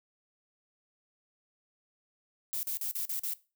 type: noise bursts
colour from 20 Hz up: violet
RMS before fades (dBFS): -34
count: 6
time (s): 2.53-3.335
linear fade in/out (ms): 0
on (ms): 100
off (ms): 41
effects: noise-tail reverb RT60 0.3 s tail -19 dB re dry